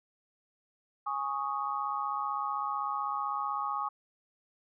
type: chord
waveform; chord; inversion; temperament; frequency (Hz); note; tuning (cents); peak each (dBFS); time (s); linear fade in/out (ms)
sine; Ab suspended fourth; none; equal; 830.6 / 1108.7 / 1244.5; Ab5 / Db6 / Eb6; 0 / 0 / 0; -36 / -34 / -35; 1.06-3.89; 10
effects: none